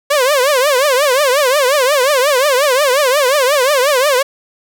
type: tone with vibrato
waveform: sawtooth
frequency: 546 Hz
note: C#5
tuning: 26 cents flat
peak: -6 dBFS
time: 0.1-4.23 s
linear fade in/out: 10 ms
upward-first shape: triangle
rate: 5.6 Hz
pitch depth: 210 cents each way
effects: none